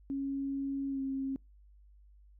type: tone with pitch glide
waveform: sine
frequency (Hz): 274.9 to 269.1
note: C#4 to C4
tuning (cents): -14 to +49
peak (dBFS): -32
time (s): 0.1-1.36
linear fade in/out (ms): 0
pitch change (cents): -37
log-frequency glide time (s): 0.89-1.01
effects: noise-tail reverb RT60 0.2 s tail -26 dB re dry + added 50 Hz sine -56 dBFS peak until 2.39 s